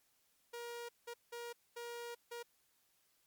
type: tone bursts at uneven times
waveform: sawtooth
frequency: 474.1 Hz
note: A#4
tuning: 29 cents sharp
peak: -40 dBFS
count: 5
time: 0.53-0.89 / 1.07-1.14 / 1.32-1.53 / 1.76-2.15 / 2.31-2.43 s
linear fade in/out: 10 ms
effects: white hiss -75 dBFS RMS until 3.26 s + MP3 96 kbps